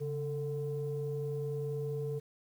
sine tone pair together, 140.1 / 444.8 Hz, C#3 / A4, +19 / +19 cents, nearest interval octave + minor sixth, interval 2000 cents, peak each -35 / -35 dBFS, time 0-2.2 s, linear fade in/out 20 ms, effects tanh soft clip ceiling -27 dBFS + 10-bit

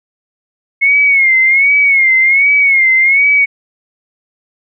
sine tone with vibrato, 2173 Hz, C#7, 35 cents flat, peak -6 dBFS, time 0.81-3.46 s, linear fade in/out 20 ms, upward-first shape sine, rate 1.3 Hz, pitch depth 87 cents each way, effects none

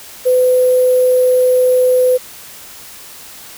sine tone with sample-and-hold, 505 Hz, B4, 39 cents sharp, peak -8 dBFS, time 0.25-2.18 s, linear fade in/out 20 ms, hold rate 11025 Hz, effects white hiss -35 dBFS RMS until 3.57 s

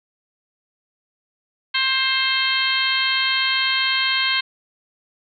harmonic tone with a mistuned harmonic, 528 Hz, C5, 16 cents sharp, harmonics 2 / 3 / 4 / 5 / 6 / 7 / 8, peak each -28 / -25 / -24 / -27 / -23 / -28 / -25 dBFS, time 1.74-4.41 s, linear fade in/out 10 ms, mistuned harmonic 7, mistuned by +22 cents, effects none

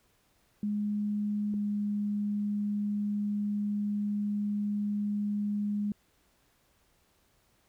sine tone pair in turn, 207.7 / 206.3 Hz, G#3 / G#3, 0 / -11 cents, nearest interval unison, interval 11 cents, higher first, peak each -28 dBFS, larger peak neither, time 0.63-1.54 / 1.54-5.92 s, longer second, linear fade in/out 2 ms, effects pink hiss -69 dBFS RMS until 7.68 s

